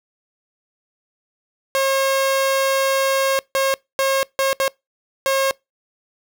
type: tone bursts at uneven times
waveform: sawtooth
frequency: 540 Hz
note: C#5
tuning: 45 cents flat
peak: -12 dBFS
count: 6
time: 1.75-3.39 / 3.55-3.74 / 3.99-4.23 / 4.39-4.53 / 4.6-4.68 / 5.26-5.51 s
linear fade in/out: 0 ms
effects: noise-tail reverb RT60 0.2 s tail -25 dB re dry